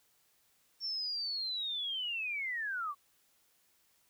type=linear sweep; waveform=sine; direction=down; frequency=5480 to 1100 Hz; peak=-34 dBFS; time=0.8-2.95 s; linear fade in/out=50 ms; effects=white hiss -71 dBFS RMS until 4.09 s